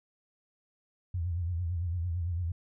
sine tone with vibrato, 86.5 Hz, F2, 16 cents flat, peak -29 dBFS, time 1.14-2.52 s, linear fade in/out 5 ms, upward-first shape triangle, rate 8.9 Hz, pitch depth 120 cents each way, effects none

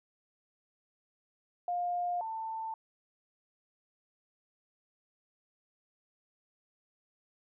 sine tone pair in turn, 707 / 890.8 Hz, F5 / A5, +21 / +21 cents, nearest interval major third, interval 400 cents, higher second, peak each -30 / -35 dBFS, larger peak first, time 1.68-2.21 / 2.21-2.74 s, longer neither, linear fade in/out 2 ms, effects none

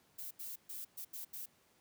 violet noise bursts at uneven times, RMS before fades -45 dBFS, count 6, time 0.18-0.31 / 0.39-0.56 / 0.69-0.85 / 0.97-1.05 / 1.13-1.25 / 1.33-1.46 s, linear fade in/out 10 ms, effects pink hiss -70 dBFS RMS until 1.8 s + high-pass 100 Hz 12 dB/octave

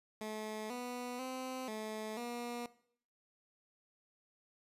15% pulse tone with pitch steps, 215.7 / 246.2 / 258.4 / 216.6 / 239.9 Hz, A3 / B3 / C4 / A3 / A#3, -34 / -5 / -21 / -27 / +50 cents, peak -34 dBFS, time 0.21-2.66 s, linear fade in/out 2 ms, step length 490 ms, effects noise-tail reverb RT60 0.6 s tail -18 dB re dry + resampled to 32000 Hz

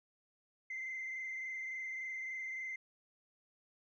sine tone with frequency modulation, 2073 Hz, C7, 17 cents flat, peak -38 dBFS, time 0.7-2.76 s, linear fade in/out 5 ms, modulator 23.5 Hz, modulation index 1.7, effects tanh soft clip ceiling -36 dBFS

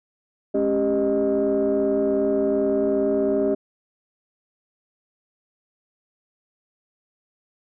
sine tone cluster, 213.1 / 275.7 / 396.2 / 615 Hz, G#3 / C#4 / G4 / D#5, +45 / -9 / +18 / -20 cents, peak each -28 / -23 / -20 / -23 dBFS, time 0.54-3.55 s, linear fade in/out 10 ms, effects tanh soft clip ceiling -13 dBFS

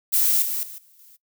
violet noise with level steps, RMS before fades -19 / -26 / -38 / -55 / -50 dBFS, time 0.12-1.17 s, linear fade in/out 20 ms, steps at 0.42 / 0.63 / 0.78 / 0.99 s, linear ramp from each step 2 ms, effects noise-tail reverb RT60 0.1 s tail -20 dB re dry

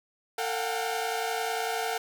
sawtooth tone cluster, 451.2 / 706 / 737 / 795 Hz, A4 / F5 / F#5 / G5, +44 / +19 / -7 / +24 cents, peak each -29 / -31 / -30 / -32 dBFS, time 0.38-1.98 s, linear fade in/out 5 ms, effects none

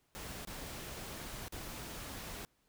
pink noise with dropouts, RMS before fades -45 dBFS, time 0.15-2.45 s, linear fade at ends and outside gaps 0 ms, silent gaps 0.45-0.473 / 1.482-1.523 s, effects pink hiss -75 dBFS RMS until 2.68 s

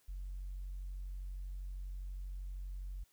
sine tone, 46.25 Hz, F#1, in tune, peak -39 dBFS, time 0.08-3.04 s, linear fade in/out 10 ms, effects tanh soft clip ceiling -37 dBFS + white hiss -72 dBFS RMS until 3.12 s

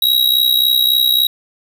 square tone with amplitude modulation, 3843 Hz, B7, 48 cents flat, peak -8 dBFS, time 0.02-1.27 s, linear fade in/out 5 ms, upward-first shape sine, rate 63.6 Hz, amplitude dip 75%, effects none

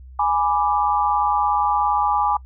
sine chord, G# diminished, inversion none, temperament equal, 830.6 / 987.8 / 1174.7 Hz, G#5 / B5 / D6, 0 / 0 / 0 cents, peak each -19 / -23 / -22 dBFS, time 0.19-2.37 s, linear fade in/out 5 ms, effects noise-tail reverb RT60 0.1 s tail -22 dB re dry + added 64 Hz sine -38 dBFS peak until 2.45 s

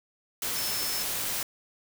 sine tone in noise, 5274 Hz, E8, in tune, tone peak -34 dBFS, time 0.56-1.03 s, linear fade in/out 2 ms, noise white, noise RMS -31 dBFS, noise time 0.42-1.43 s, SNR -6 dB, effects none

